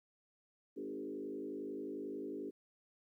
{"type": "tone with frequency modulation", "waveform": "sine", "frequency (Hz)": 344.8, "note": "F4", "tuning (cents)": -22, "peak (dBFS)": -40, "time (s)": [0.76, 2.51], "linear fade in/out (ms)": 20, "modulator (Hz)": 51.2, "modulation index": 1.8, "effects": ["13-bit"]}